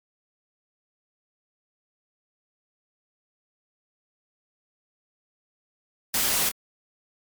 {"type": "noise with echo", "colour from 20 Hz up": "white", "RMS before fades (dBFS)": -24, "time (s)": [6.14, 6.49], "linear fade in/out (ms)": 2, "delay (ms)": 25, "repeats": 1, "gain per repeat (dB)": -8, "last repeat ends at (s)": 6.515, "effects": ["MP3 96 kbps"]}